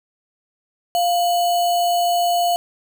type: tone with sample-and-hold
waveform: sine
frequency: 698.5 Hz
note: F5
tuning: in tune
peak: -15 dBFS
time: 0.95-2.56 s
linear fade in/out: 0 ms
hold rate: 3675 Hz
effects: none